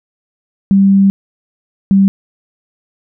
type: tone pair in turn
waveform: sine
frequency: 195.9 / 195.18 Hz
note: G3 / G3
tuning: -1 / -7 cents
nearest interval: unison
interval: 6 cents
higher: first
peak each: -5 dBFS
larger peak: neither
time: 0.71-1.1 / 1.91-2.08 s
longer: first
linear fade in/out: 0 ms
effects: none